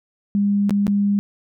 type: tone with dropouts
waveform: sine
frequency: 202.2 Hz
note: G#3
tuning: 46 cents flat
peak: -15 dBFS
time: 0.35-1.19 s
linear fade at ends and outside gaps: 0 ms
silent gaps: 0.695-0.707 / 0.868-0.879 s
effects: none

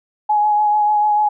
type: tone with vibrato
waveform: sine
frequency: 840 Hz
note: G#5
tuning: 19 cents sharp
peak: -12 dBFS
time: 0.29-1.29 s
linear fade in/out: 10 ms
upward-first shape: sine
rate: 6.8 Hz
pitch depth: 18 cents each way
effects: none

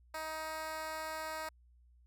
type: tone with high-pass filter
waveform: 10% pulse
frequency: 315.1 Hz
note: D#4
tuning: 22 cents sharp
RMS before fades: -41 dBFS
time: 0.14-1.49 s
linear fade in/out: 5 ms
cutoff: 680 Hz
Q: 1.3
effects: added 60 Hz sine -61 dBFS peak until 2.06 s

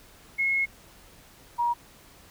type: tone pair in turn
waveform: sine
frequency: 2170 / 951.7 Hz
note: C#7 / A#5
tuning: -37 / +36 cents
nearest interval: octave + major second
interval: 1427 cents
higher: first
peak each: -22 dBFS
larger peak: neither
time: 0.38-0.66 / 1.58-1.74 s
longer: first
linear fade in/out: 20 ms
effects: pink hiss -53 dBFS RMS until 2.3 s

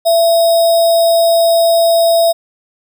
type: tone with sample-and-hold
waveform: sine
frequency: 669 Hz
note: E5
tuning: 25 cents sharp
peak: -7 dBFS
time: 0.05-2.33 s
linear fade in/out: 20 ms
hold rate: 4410 Hz
effects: none

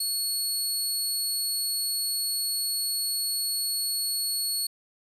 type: tone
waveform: 20% pulse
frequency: 4372 Hz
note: C#8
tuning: 25 cents flat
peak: -20 dBFS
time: 0-4.67 s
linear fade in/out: 5 ms
effects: resampled to 32000 Hz + 9-bit

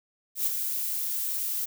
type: noise with ADSR envelope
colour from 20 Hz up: violet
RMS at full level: -24 dBFS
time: 0.35-1.66 s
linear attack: 120 ms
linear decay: 12 ms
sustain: -6 dB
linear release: 15 ms
effects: none

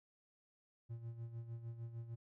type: tone with tremolo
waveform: triangle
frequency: 116.2 Hz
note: A#2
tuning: 5 cents flat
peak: -40 dBFS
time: 0.89-2.16 s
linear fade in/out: 20 ms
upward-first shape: sine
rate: 6.6 Hz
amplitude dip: 65%
effects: none

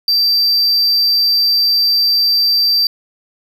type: tone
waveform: triangle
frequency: 4682 Hz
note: D8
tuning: 6 cents flat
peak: -9 dBFS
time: 0.08-2.87 s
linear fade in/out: 2 ms
effects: none

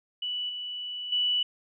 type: tone with level steps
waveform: sine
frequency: 2960 Hz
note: F#7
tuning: in tune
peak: -29 / -33 / -23 dBFS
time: 0.22-1.43 s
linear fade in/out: 5 ms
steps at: 0.49 / 1.12 s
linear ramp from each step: 5 ms
effects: none

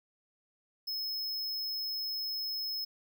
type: tone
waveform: square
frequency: 5180 Hz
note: E8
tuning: 31 cents flat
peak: -34 dBFS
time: 0.87-2.85 s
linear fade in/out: 10 ms
effects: none

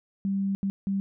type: tone bursts at uneven times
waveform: sine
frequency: 196 Hz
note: G3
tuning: in tune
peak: -24 dBFS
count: 3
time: 0.25-0.55 / 0.63-0.7 / 0.87-1 s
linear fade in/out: 0 ms
effects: none

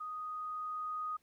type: tone with level ramp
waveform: sine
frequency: 1244.5 Hz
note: D#6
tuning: in tune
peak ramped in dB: -39 to -35 dBFS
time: 0-1.17 s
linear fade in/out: 10 ms
effects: pink hiss -74 dBFS RMS until 1.22 s

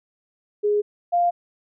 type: tone pair in turn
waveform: sine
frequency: 415.3 / 698.4 Hz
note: G#4 / F5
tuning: 0 / 0 cents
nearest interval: major sixth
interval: 900 cents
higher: second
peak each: -17 / -16 dBFS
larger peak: second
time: 0.63-0.82 / 1.12-1.31 s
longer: neither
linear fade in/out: 20 ms
effects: none

